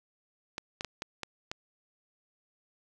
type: clicks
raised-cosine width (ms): 0.2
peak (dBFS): -18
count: 6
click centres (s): 0.581 / 0.809 / 0.847 / 1.021 / 1.233 / 1.515
effects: none